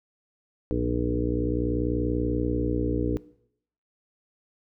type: harmonic tone with a mistuned harmonic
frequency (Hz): 60.4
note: B1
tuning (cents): -38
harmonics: 1 / 2 / 3 / 4 / 5 / 6 / 7 / 8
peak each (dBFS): -30 / -32 / -37 / -34 / -28 / -38 / -31 / -33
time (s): 0.71-3.17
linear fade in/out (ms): 0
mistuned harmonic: 2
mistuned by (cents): -50
effects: noise-tail reverb RT60 0.7 s tail -20 dB re dry